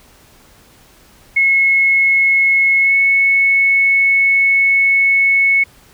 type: tone with pitch glide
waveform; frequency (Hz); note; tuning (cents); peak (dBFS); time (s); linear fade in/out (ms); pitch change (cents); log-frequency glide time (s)
sine; 2180 to 2203; C#7 to C#7; -29 to -11; -9; 1.36-5.64; 10; +18; 2.81-2.94
effects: pink hiss -47 dBFS RMS until 5.93 s